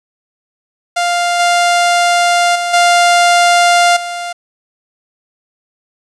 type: tone with level steps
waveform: sawtooth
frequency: 699 Hz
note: F5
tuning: 1 cent sharp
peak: -8 / -5 / -11 / -3 / -16 dBFS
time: 0.96-4.33 s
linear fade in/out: 10 ms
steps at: 1.39 / 2.55 / 2.73 / 3.96 s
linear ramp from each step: 10 ms
effects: resampled to 22050 Hz + 7-bit